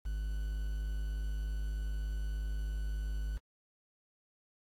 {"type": "tone with quantisation", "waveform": "triangle", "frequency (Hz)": 51.6, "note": "G#1", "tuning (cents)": -10, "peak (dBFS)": -31, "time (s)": [0.05, 3.38], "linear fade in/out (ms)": 10, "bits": 9, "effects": ["AAC 48 kbps"]}